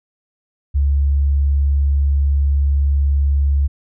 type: tone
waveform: sine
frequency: 70.3 Hz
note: C#2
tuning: 25 cents sharp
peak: -12 dBFS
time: 0.74-3.68 s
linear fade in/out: 20 ms
effects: none